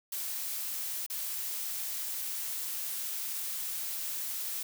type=noise with dropouts; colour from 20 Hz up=blue; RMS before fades=-36 dBFS; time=0.12-4.63 s; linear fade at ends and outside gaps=5 ms; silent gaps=1.064-1.099 s; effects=none